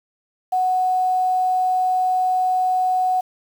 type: tone with quantisation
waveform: sine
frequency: 740 Hz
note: F#5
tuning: in tune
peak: -16 dBFS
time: 0.52-3.21 s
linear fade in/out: 10 ms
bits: 7
effects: none